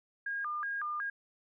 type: tone with vibrato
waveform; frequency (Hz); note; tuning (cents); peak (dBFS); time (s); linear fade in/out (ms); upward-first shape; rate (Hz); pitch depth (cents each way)
sine; 1400; F6; +4; -33; 0.26-1.1; 5; square; 2.7; 260
effects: none